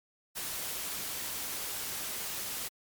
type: noise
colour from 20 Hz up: white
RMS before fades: -37 dBFS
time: 0.35-2.69 s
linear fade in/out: 20 ms
effects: MP3 96 kbps